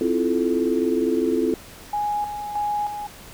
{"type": "chord", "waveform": "sine", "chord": "F major seventh", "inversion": "second", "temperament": "equal with one note detuned", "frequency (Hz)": [261.6, 329.6, 349.2, 434.4], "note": ["C4", "E4", "F4", "A4"], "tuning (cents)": [0, 0, 0, -22], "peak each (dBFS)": -24, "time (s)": [0.01, 1.54], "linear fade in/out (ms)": 2}
{"type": "tone with tremolo", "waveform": "sine", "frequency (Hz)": 830.6, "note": "G#5", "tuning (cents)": 0, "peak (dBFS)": -21, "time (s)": [1.93, 3.07], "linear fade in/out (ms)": 5, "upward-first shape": "square", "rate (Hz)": 1.6, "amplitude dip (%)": 55}
{"effects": ["pink hiss -43 dBFS RMS until 3.33 s"]}